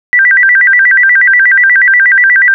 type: tone with vibrato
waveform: sine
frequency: 1760 Hz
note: A6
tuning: in tune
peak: -3 dBFS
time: 0.13-2.54 s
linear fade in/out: 0 ms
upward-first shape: square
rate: 8.3 Hz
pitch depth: 190 cents each way
effects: none